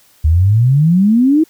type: exponential sweep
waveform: sine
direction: up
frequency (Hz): 74.2 to 327.8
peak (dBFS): -7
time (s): 0.24-1.44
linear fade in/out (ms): 10
effects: white hiss -50 dBFS RMS until 1.49 s